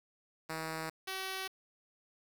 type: tone pair in turn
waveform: 5% pulse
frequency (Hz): 160 / 380.5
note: D#3 / F#4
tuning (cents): +49 / +48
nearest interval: octave + minor third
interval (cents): 1499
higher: second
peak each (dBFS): -26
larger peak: neither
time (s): 0.49-0.9 / 1.07-1.48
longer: neither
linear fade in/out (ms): 10
effects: 10-bit